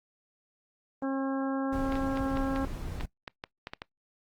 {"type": "harmonic tone", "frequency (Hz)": 269.7, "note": "C#4", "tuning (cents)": -47, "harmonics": [1, 2, 3, 4, 5, 6], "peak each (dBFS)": [-29, -35, -39, -41, -43, -45], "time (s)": [1.02, 2.65], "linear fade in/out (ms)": 2}
{"type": "noise", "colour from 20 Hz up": "brown", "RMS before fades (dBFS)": -36, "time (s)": [1.72, 3.06], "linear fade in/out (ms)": 10}
{"type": "clicks", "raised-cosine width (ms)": 0.3, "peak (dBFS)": -21, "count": 11, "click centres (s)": [1.923, 1.955, 2.173, 2.372, 2.561, 3.009, 3.278, 3.439, 3.671, 3.735, 3.819]}
{"effects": ["noise-tail reverb RT60 0.1 s tail -20 dB re dry", "Opus 24 kbps"]}